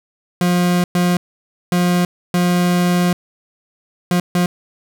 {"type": "tone bursts at uneven times", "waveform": "40% pulse", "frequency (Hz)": 177.3, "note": "F3", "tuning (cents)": 26, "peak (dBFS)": -12, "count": 6, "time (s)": [[0.41, 0.84], [0.95, 1.17], [1.72, 2.05], [2.34, 3.13], [4.11, 4.2], [4.35, 4.46]], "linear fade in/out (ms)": 2, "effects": []}